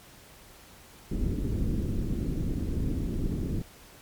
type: low-pass noise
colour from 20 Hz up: pink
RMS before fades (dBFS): -29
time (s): 1.11-3.62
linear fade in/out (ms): 5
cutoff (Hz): 340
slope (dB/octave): 24
effects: pink hiss -52 dBFS RMS until 4.01 s + MP3 96 kbps